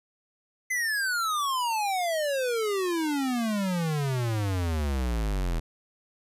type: exponential sweep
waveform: square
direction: down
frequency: 2060 to 39.97 Hz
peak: -26 dBFS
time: 0.7-5.6 s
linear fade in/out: 10 ms
effects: resampled to 32000 Hz